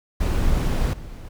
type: noise with level steps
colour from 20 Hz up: brown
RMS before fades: -20 / -36 dBFS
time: 0.2-1.29 s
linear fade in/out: 10 ms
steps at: 0.93 s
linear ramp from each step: 5 ms
effects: none